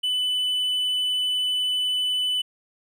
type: tone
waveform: triangle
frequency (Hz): 2996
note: F#7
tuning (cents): +21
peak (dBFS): -20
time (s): 0.03-2.42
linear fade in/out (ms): 10
effects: none